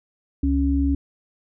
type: tone pair together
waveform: sine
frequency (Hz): 69.3 / 277.2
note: C#2 / C#4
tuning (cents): 0 / 0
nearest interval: 2 octaves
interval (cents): 2400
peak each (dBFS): -20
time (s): 0.43-0.95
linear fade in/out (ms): 5
effects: none